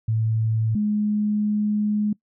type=tone pair in turn; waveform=sine; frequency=111.1 / 209.7 Hz; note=A2 / G#3; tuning=+17 / +17 cents; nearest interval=major seventh; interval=1100 cents; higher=second; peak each=-19 dBFS; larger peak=neither; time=0.08-0.75 / 0.75-2.13 s; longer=second; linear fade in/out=5 ms; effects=noise-tail reverb RT60 0.1 s tail -22 dB re dry